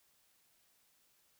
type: silence
effects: white hiss -72 dBFS RMS until 1.39 s